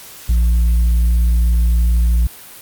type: tone with tanh clipping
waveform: sine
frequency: 58.27 Hz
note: A#1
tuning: in tune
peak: -11 dBFS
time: 0.29-2.27 s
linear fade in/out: 5 ms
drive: 3 dB
effects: white hiss -37 dBFS RMS until 2.61 s + Opus 48 kbps